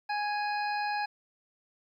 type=harmonic tone; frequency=830.6 Hz; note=G#5; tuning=in tune; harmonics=1 / 2 / 3 / 5 / 6; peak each=-30 / -36 / -40 / -44 / -46 dBFS; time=0.09-1.06 s; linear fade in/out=10 ms; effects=11-bit